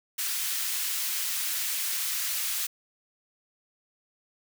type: high-pass noise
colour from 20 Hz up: white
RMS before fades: -30 dBFS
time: 0.18-2.67 s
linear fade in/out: 10 ms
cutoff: 1700 Hz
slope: 12 dB/octave
effects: none